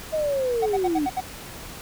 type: linear sweep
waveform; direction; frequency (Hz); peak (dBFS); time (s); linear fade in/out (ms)
sine; down; 639 to 277.2; -21; 0.12-1.07; 20
type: tone bursts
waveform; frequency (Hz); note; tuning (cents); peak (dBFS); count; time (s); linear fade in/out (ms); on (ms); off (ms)
triangle; 750; F#5; +23; -20; 6; 0.62-1.207; 10; 42; 67
effects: pink hiss -39 dBFS RMS until 1.81 s